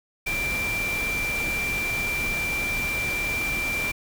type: tone in noise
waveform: sine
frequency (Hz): 2358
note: D7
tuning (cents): +6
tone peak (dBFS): -25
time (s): 0.26-3.92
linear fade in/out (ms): 10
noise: pink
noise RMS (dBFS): -32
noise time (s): 0.26-3.92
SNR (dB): +4
effects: none